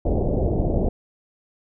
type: low-pass noise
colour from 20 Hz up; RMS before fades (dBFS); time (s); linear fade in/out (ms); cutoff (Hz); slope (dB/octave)
pink; -21; 0.05-0.89; 5; 700; 48
effects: none